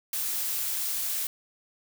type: noise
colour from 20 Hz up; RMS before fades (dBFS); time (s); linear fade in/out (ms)
blue; -30; 0.13-1.27; 2
effects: none